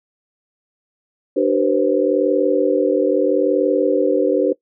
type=tone cluster; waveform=sine; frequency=297.1 / 382.9 / 484.2 / 525 Hz; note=D4 / G4 / B4 / C5; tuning=+20 / -41 / -34 / +6 cents; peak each=-19 dBFS; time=1.36-4.53 s; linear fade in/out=10 ms; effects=noise-tail reverb RT60 0.1 s tail -20 dB re dry